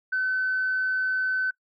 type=tone; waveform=sine; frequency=1519 Hz; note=F#6; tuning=45 cents sharp; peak=-22 dBFS; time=0.12-1.51 s; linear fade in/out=10 ms; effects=noise-tail reverb RT60 0.1 s tail -22 dB re dry + tanh soft clip ceiling -18 dBFS